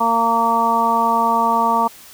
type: harmonic tone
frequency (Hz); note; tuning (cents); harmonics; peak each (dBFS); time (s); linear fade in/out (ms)
230; A#3; -23; 1 / 2 / 3 / 4 / 5; -24 / -27 / -22 / -16 / -19; 0-1.88; 10
effects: white hiss -42 dBFS RMS until 2.13 s